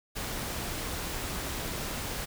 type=noise; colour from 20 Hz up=pink; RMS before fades=-35 dBFS; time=0.15-2.26 s; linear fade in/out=20 ms; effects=none